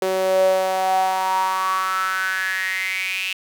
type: tone with high-pass filter sweep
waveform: sawtooth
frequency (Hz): 188.3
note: F#3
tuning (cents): +31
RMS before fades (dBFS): -21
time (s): 0.02-3.33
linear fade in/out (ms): 2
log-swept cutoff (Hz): 450 to 2700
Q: 8.4
effects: none